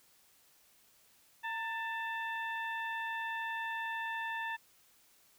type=harmonic tone with a mistuned harmonic; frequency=886 Hz; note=A5; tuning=12 cents sharp; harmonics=1 / 2 / 3 / 4; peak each=-39 / -38 / -46 / -51 dBFS; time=1.43-4.57 s; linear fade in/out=20 ms; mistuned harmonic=1; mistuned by=+60 cents; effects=white hiss -66 dBFS RMS until 5.38 s